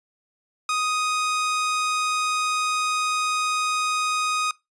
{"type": "tone", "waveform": "sawtooth", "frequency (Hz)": 1247, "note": "D#6", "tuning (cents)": 3, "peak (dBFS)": -18, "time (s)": [0.69, 4.51], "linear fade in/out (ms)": 2, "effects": ["noise-tail reverb RT60 0.2 s tail -22 dB re dry", "resampled to 22050 Hz"]}